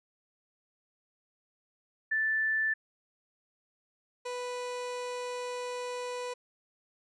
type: tone pair in turn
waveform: sine / 30% pulse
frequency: 1760 / 493.9 Hz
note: A6 / B4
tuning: 0 / 0 cents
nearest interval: octave + minor seventh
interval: 2200 cents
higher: first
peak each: -26 / -32 dBFS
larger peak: first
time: 2.11-2.74 / 4.25-6.34 s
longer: second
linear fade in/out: 10 ms
effects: resampled to 22050 Hz